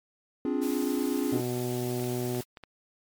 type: chord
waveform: triangle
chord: D half-diminished seventh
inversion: third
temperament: equal with one note detuned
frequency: 261.6 / 290 / 349.2 / 415.3 Hz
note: C4 / D4 / F4 / Ab4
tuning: 0 / -22 / 0 / 0 cents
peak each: -28 / -28 / -31 / -32 dBFS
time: 0.45-1.4 s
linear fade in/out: 2 ms
type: noise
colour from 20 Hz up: white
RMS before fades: -42 dBFS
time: 0.61-2.44 s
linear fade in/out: 20 ms
type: harmonic tone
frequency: 123.4 Hz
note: B2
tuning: 1 cent flat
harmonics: 1 / 2 / 3 / 4 / 5 / 6 / 7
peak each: -33 / -34 / -32 / -45 / -42 / -44 / -49 dBFS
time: 1.32-2.41 s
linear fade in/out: 5 ms
type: clicks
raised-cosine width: 0.3 ms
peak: -28 dBFS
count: 5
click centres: 1.997 / 2.041 / 2.348 / 2.572 / 2.637 s
effects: MP3 96 kbps